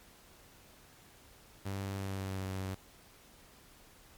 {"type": "tone with pitch glide", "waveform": "sawtooth", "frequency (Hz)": [98, 95.1], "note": ["G2", "F#2"], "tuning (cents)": [0, 48], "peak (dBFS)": -32, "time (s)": [1.65, 2.75], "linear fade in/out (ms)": 10, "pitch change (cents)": -52, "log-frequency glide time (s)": [1.94, 2.44], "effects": ["pink hiss -59 dBFS RMS until 4.17 s", "MP3 96 kbps"]}